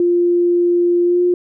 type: tone with pitch glide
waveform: sine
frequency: 349.2 to 355.3 Hz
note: F4 to F4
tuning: 0 to +30 cents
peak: -11 dBFS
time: 0-1.34 s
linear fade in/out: 2 ms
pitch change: +30 cents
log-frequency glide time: 1.04-1.22 s
effects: none